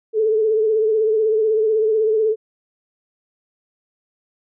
sine tone with vibrato, 435.8 Hz, A4, 17 cents flat, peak -14 dBFS, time 0.13-2.36 s, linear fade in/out 50 ms, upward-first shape triangle, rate 16 Hz, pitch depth 59 cents each way, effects none

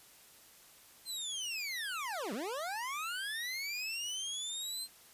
25% pulse linear two-way sweep, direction down then up, 4186 to 185 to 4186 Hz, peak -33 dBFS, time 1.05-4.88 s, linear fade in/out 50 ms, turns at 2.33 s, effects white hiss -59 dBFS RMS until 5.13 s + resampled to 32000 Hz

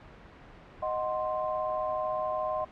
sine chord, C diminished, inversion first, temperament equal, 622.3 / 740 / 1046.5 Hz, Eb5 / Gb5 / C6, 0 / 0 / 0 cents, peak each -31 / -35 / -33 dBFS, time 0.82-2.65 s, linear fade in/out 10 ms, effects pink hiss -50 dBFS RMS until 2.71 s + low-pass 2000 Hz 12 dB/octave

